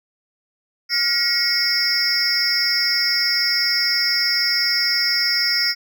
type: tone cluster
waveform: triangle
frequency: 1418 / 1906 / 2193 / 4943 / 5370 Hz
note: F6 / A#6 / C#7 / D#8 / E8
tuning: +26 / +38 / -19 / -12 / +31 cents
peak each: -26 / -24 / -23 / -21 / -18 dBFS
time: 0.89-5.75 s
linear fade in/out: 50 ms
effects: tanh soft clip ceiling -7 dBFS